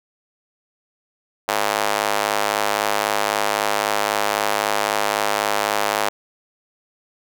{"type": "tone with high-pass filter", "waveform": "square", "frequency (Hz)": 51.91, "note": "G#1", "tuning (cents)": 0, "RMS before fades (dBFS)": -21, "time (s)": [1.48, 6.09], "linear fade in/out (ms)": 5, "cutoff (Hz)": 710, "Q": 1.3, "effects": []}